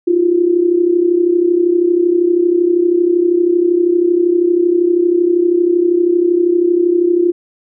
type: tone with amplitude modulation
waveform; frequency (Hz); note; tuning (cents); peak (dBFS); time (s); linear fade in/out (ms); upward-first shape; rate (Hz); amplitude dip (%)
sine; 349.2; F4; 0; -6; 0.07-7.32; 10; sine; 32.7; 70
effects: none